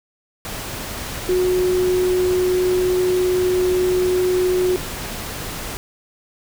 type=tone in noise; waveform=sine; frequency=365.5 Hz; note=F#4; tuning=21 cents flat; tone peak=-15 dBFS; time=1.29-4.76 s; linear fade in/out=0 ms; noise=pink; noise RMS=-29 dBFS; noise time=0.45-5.77 s; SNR=+11 dB; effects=none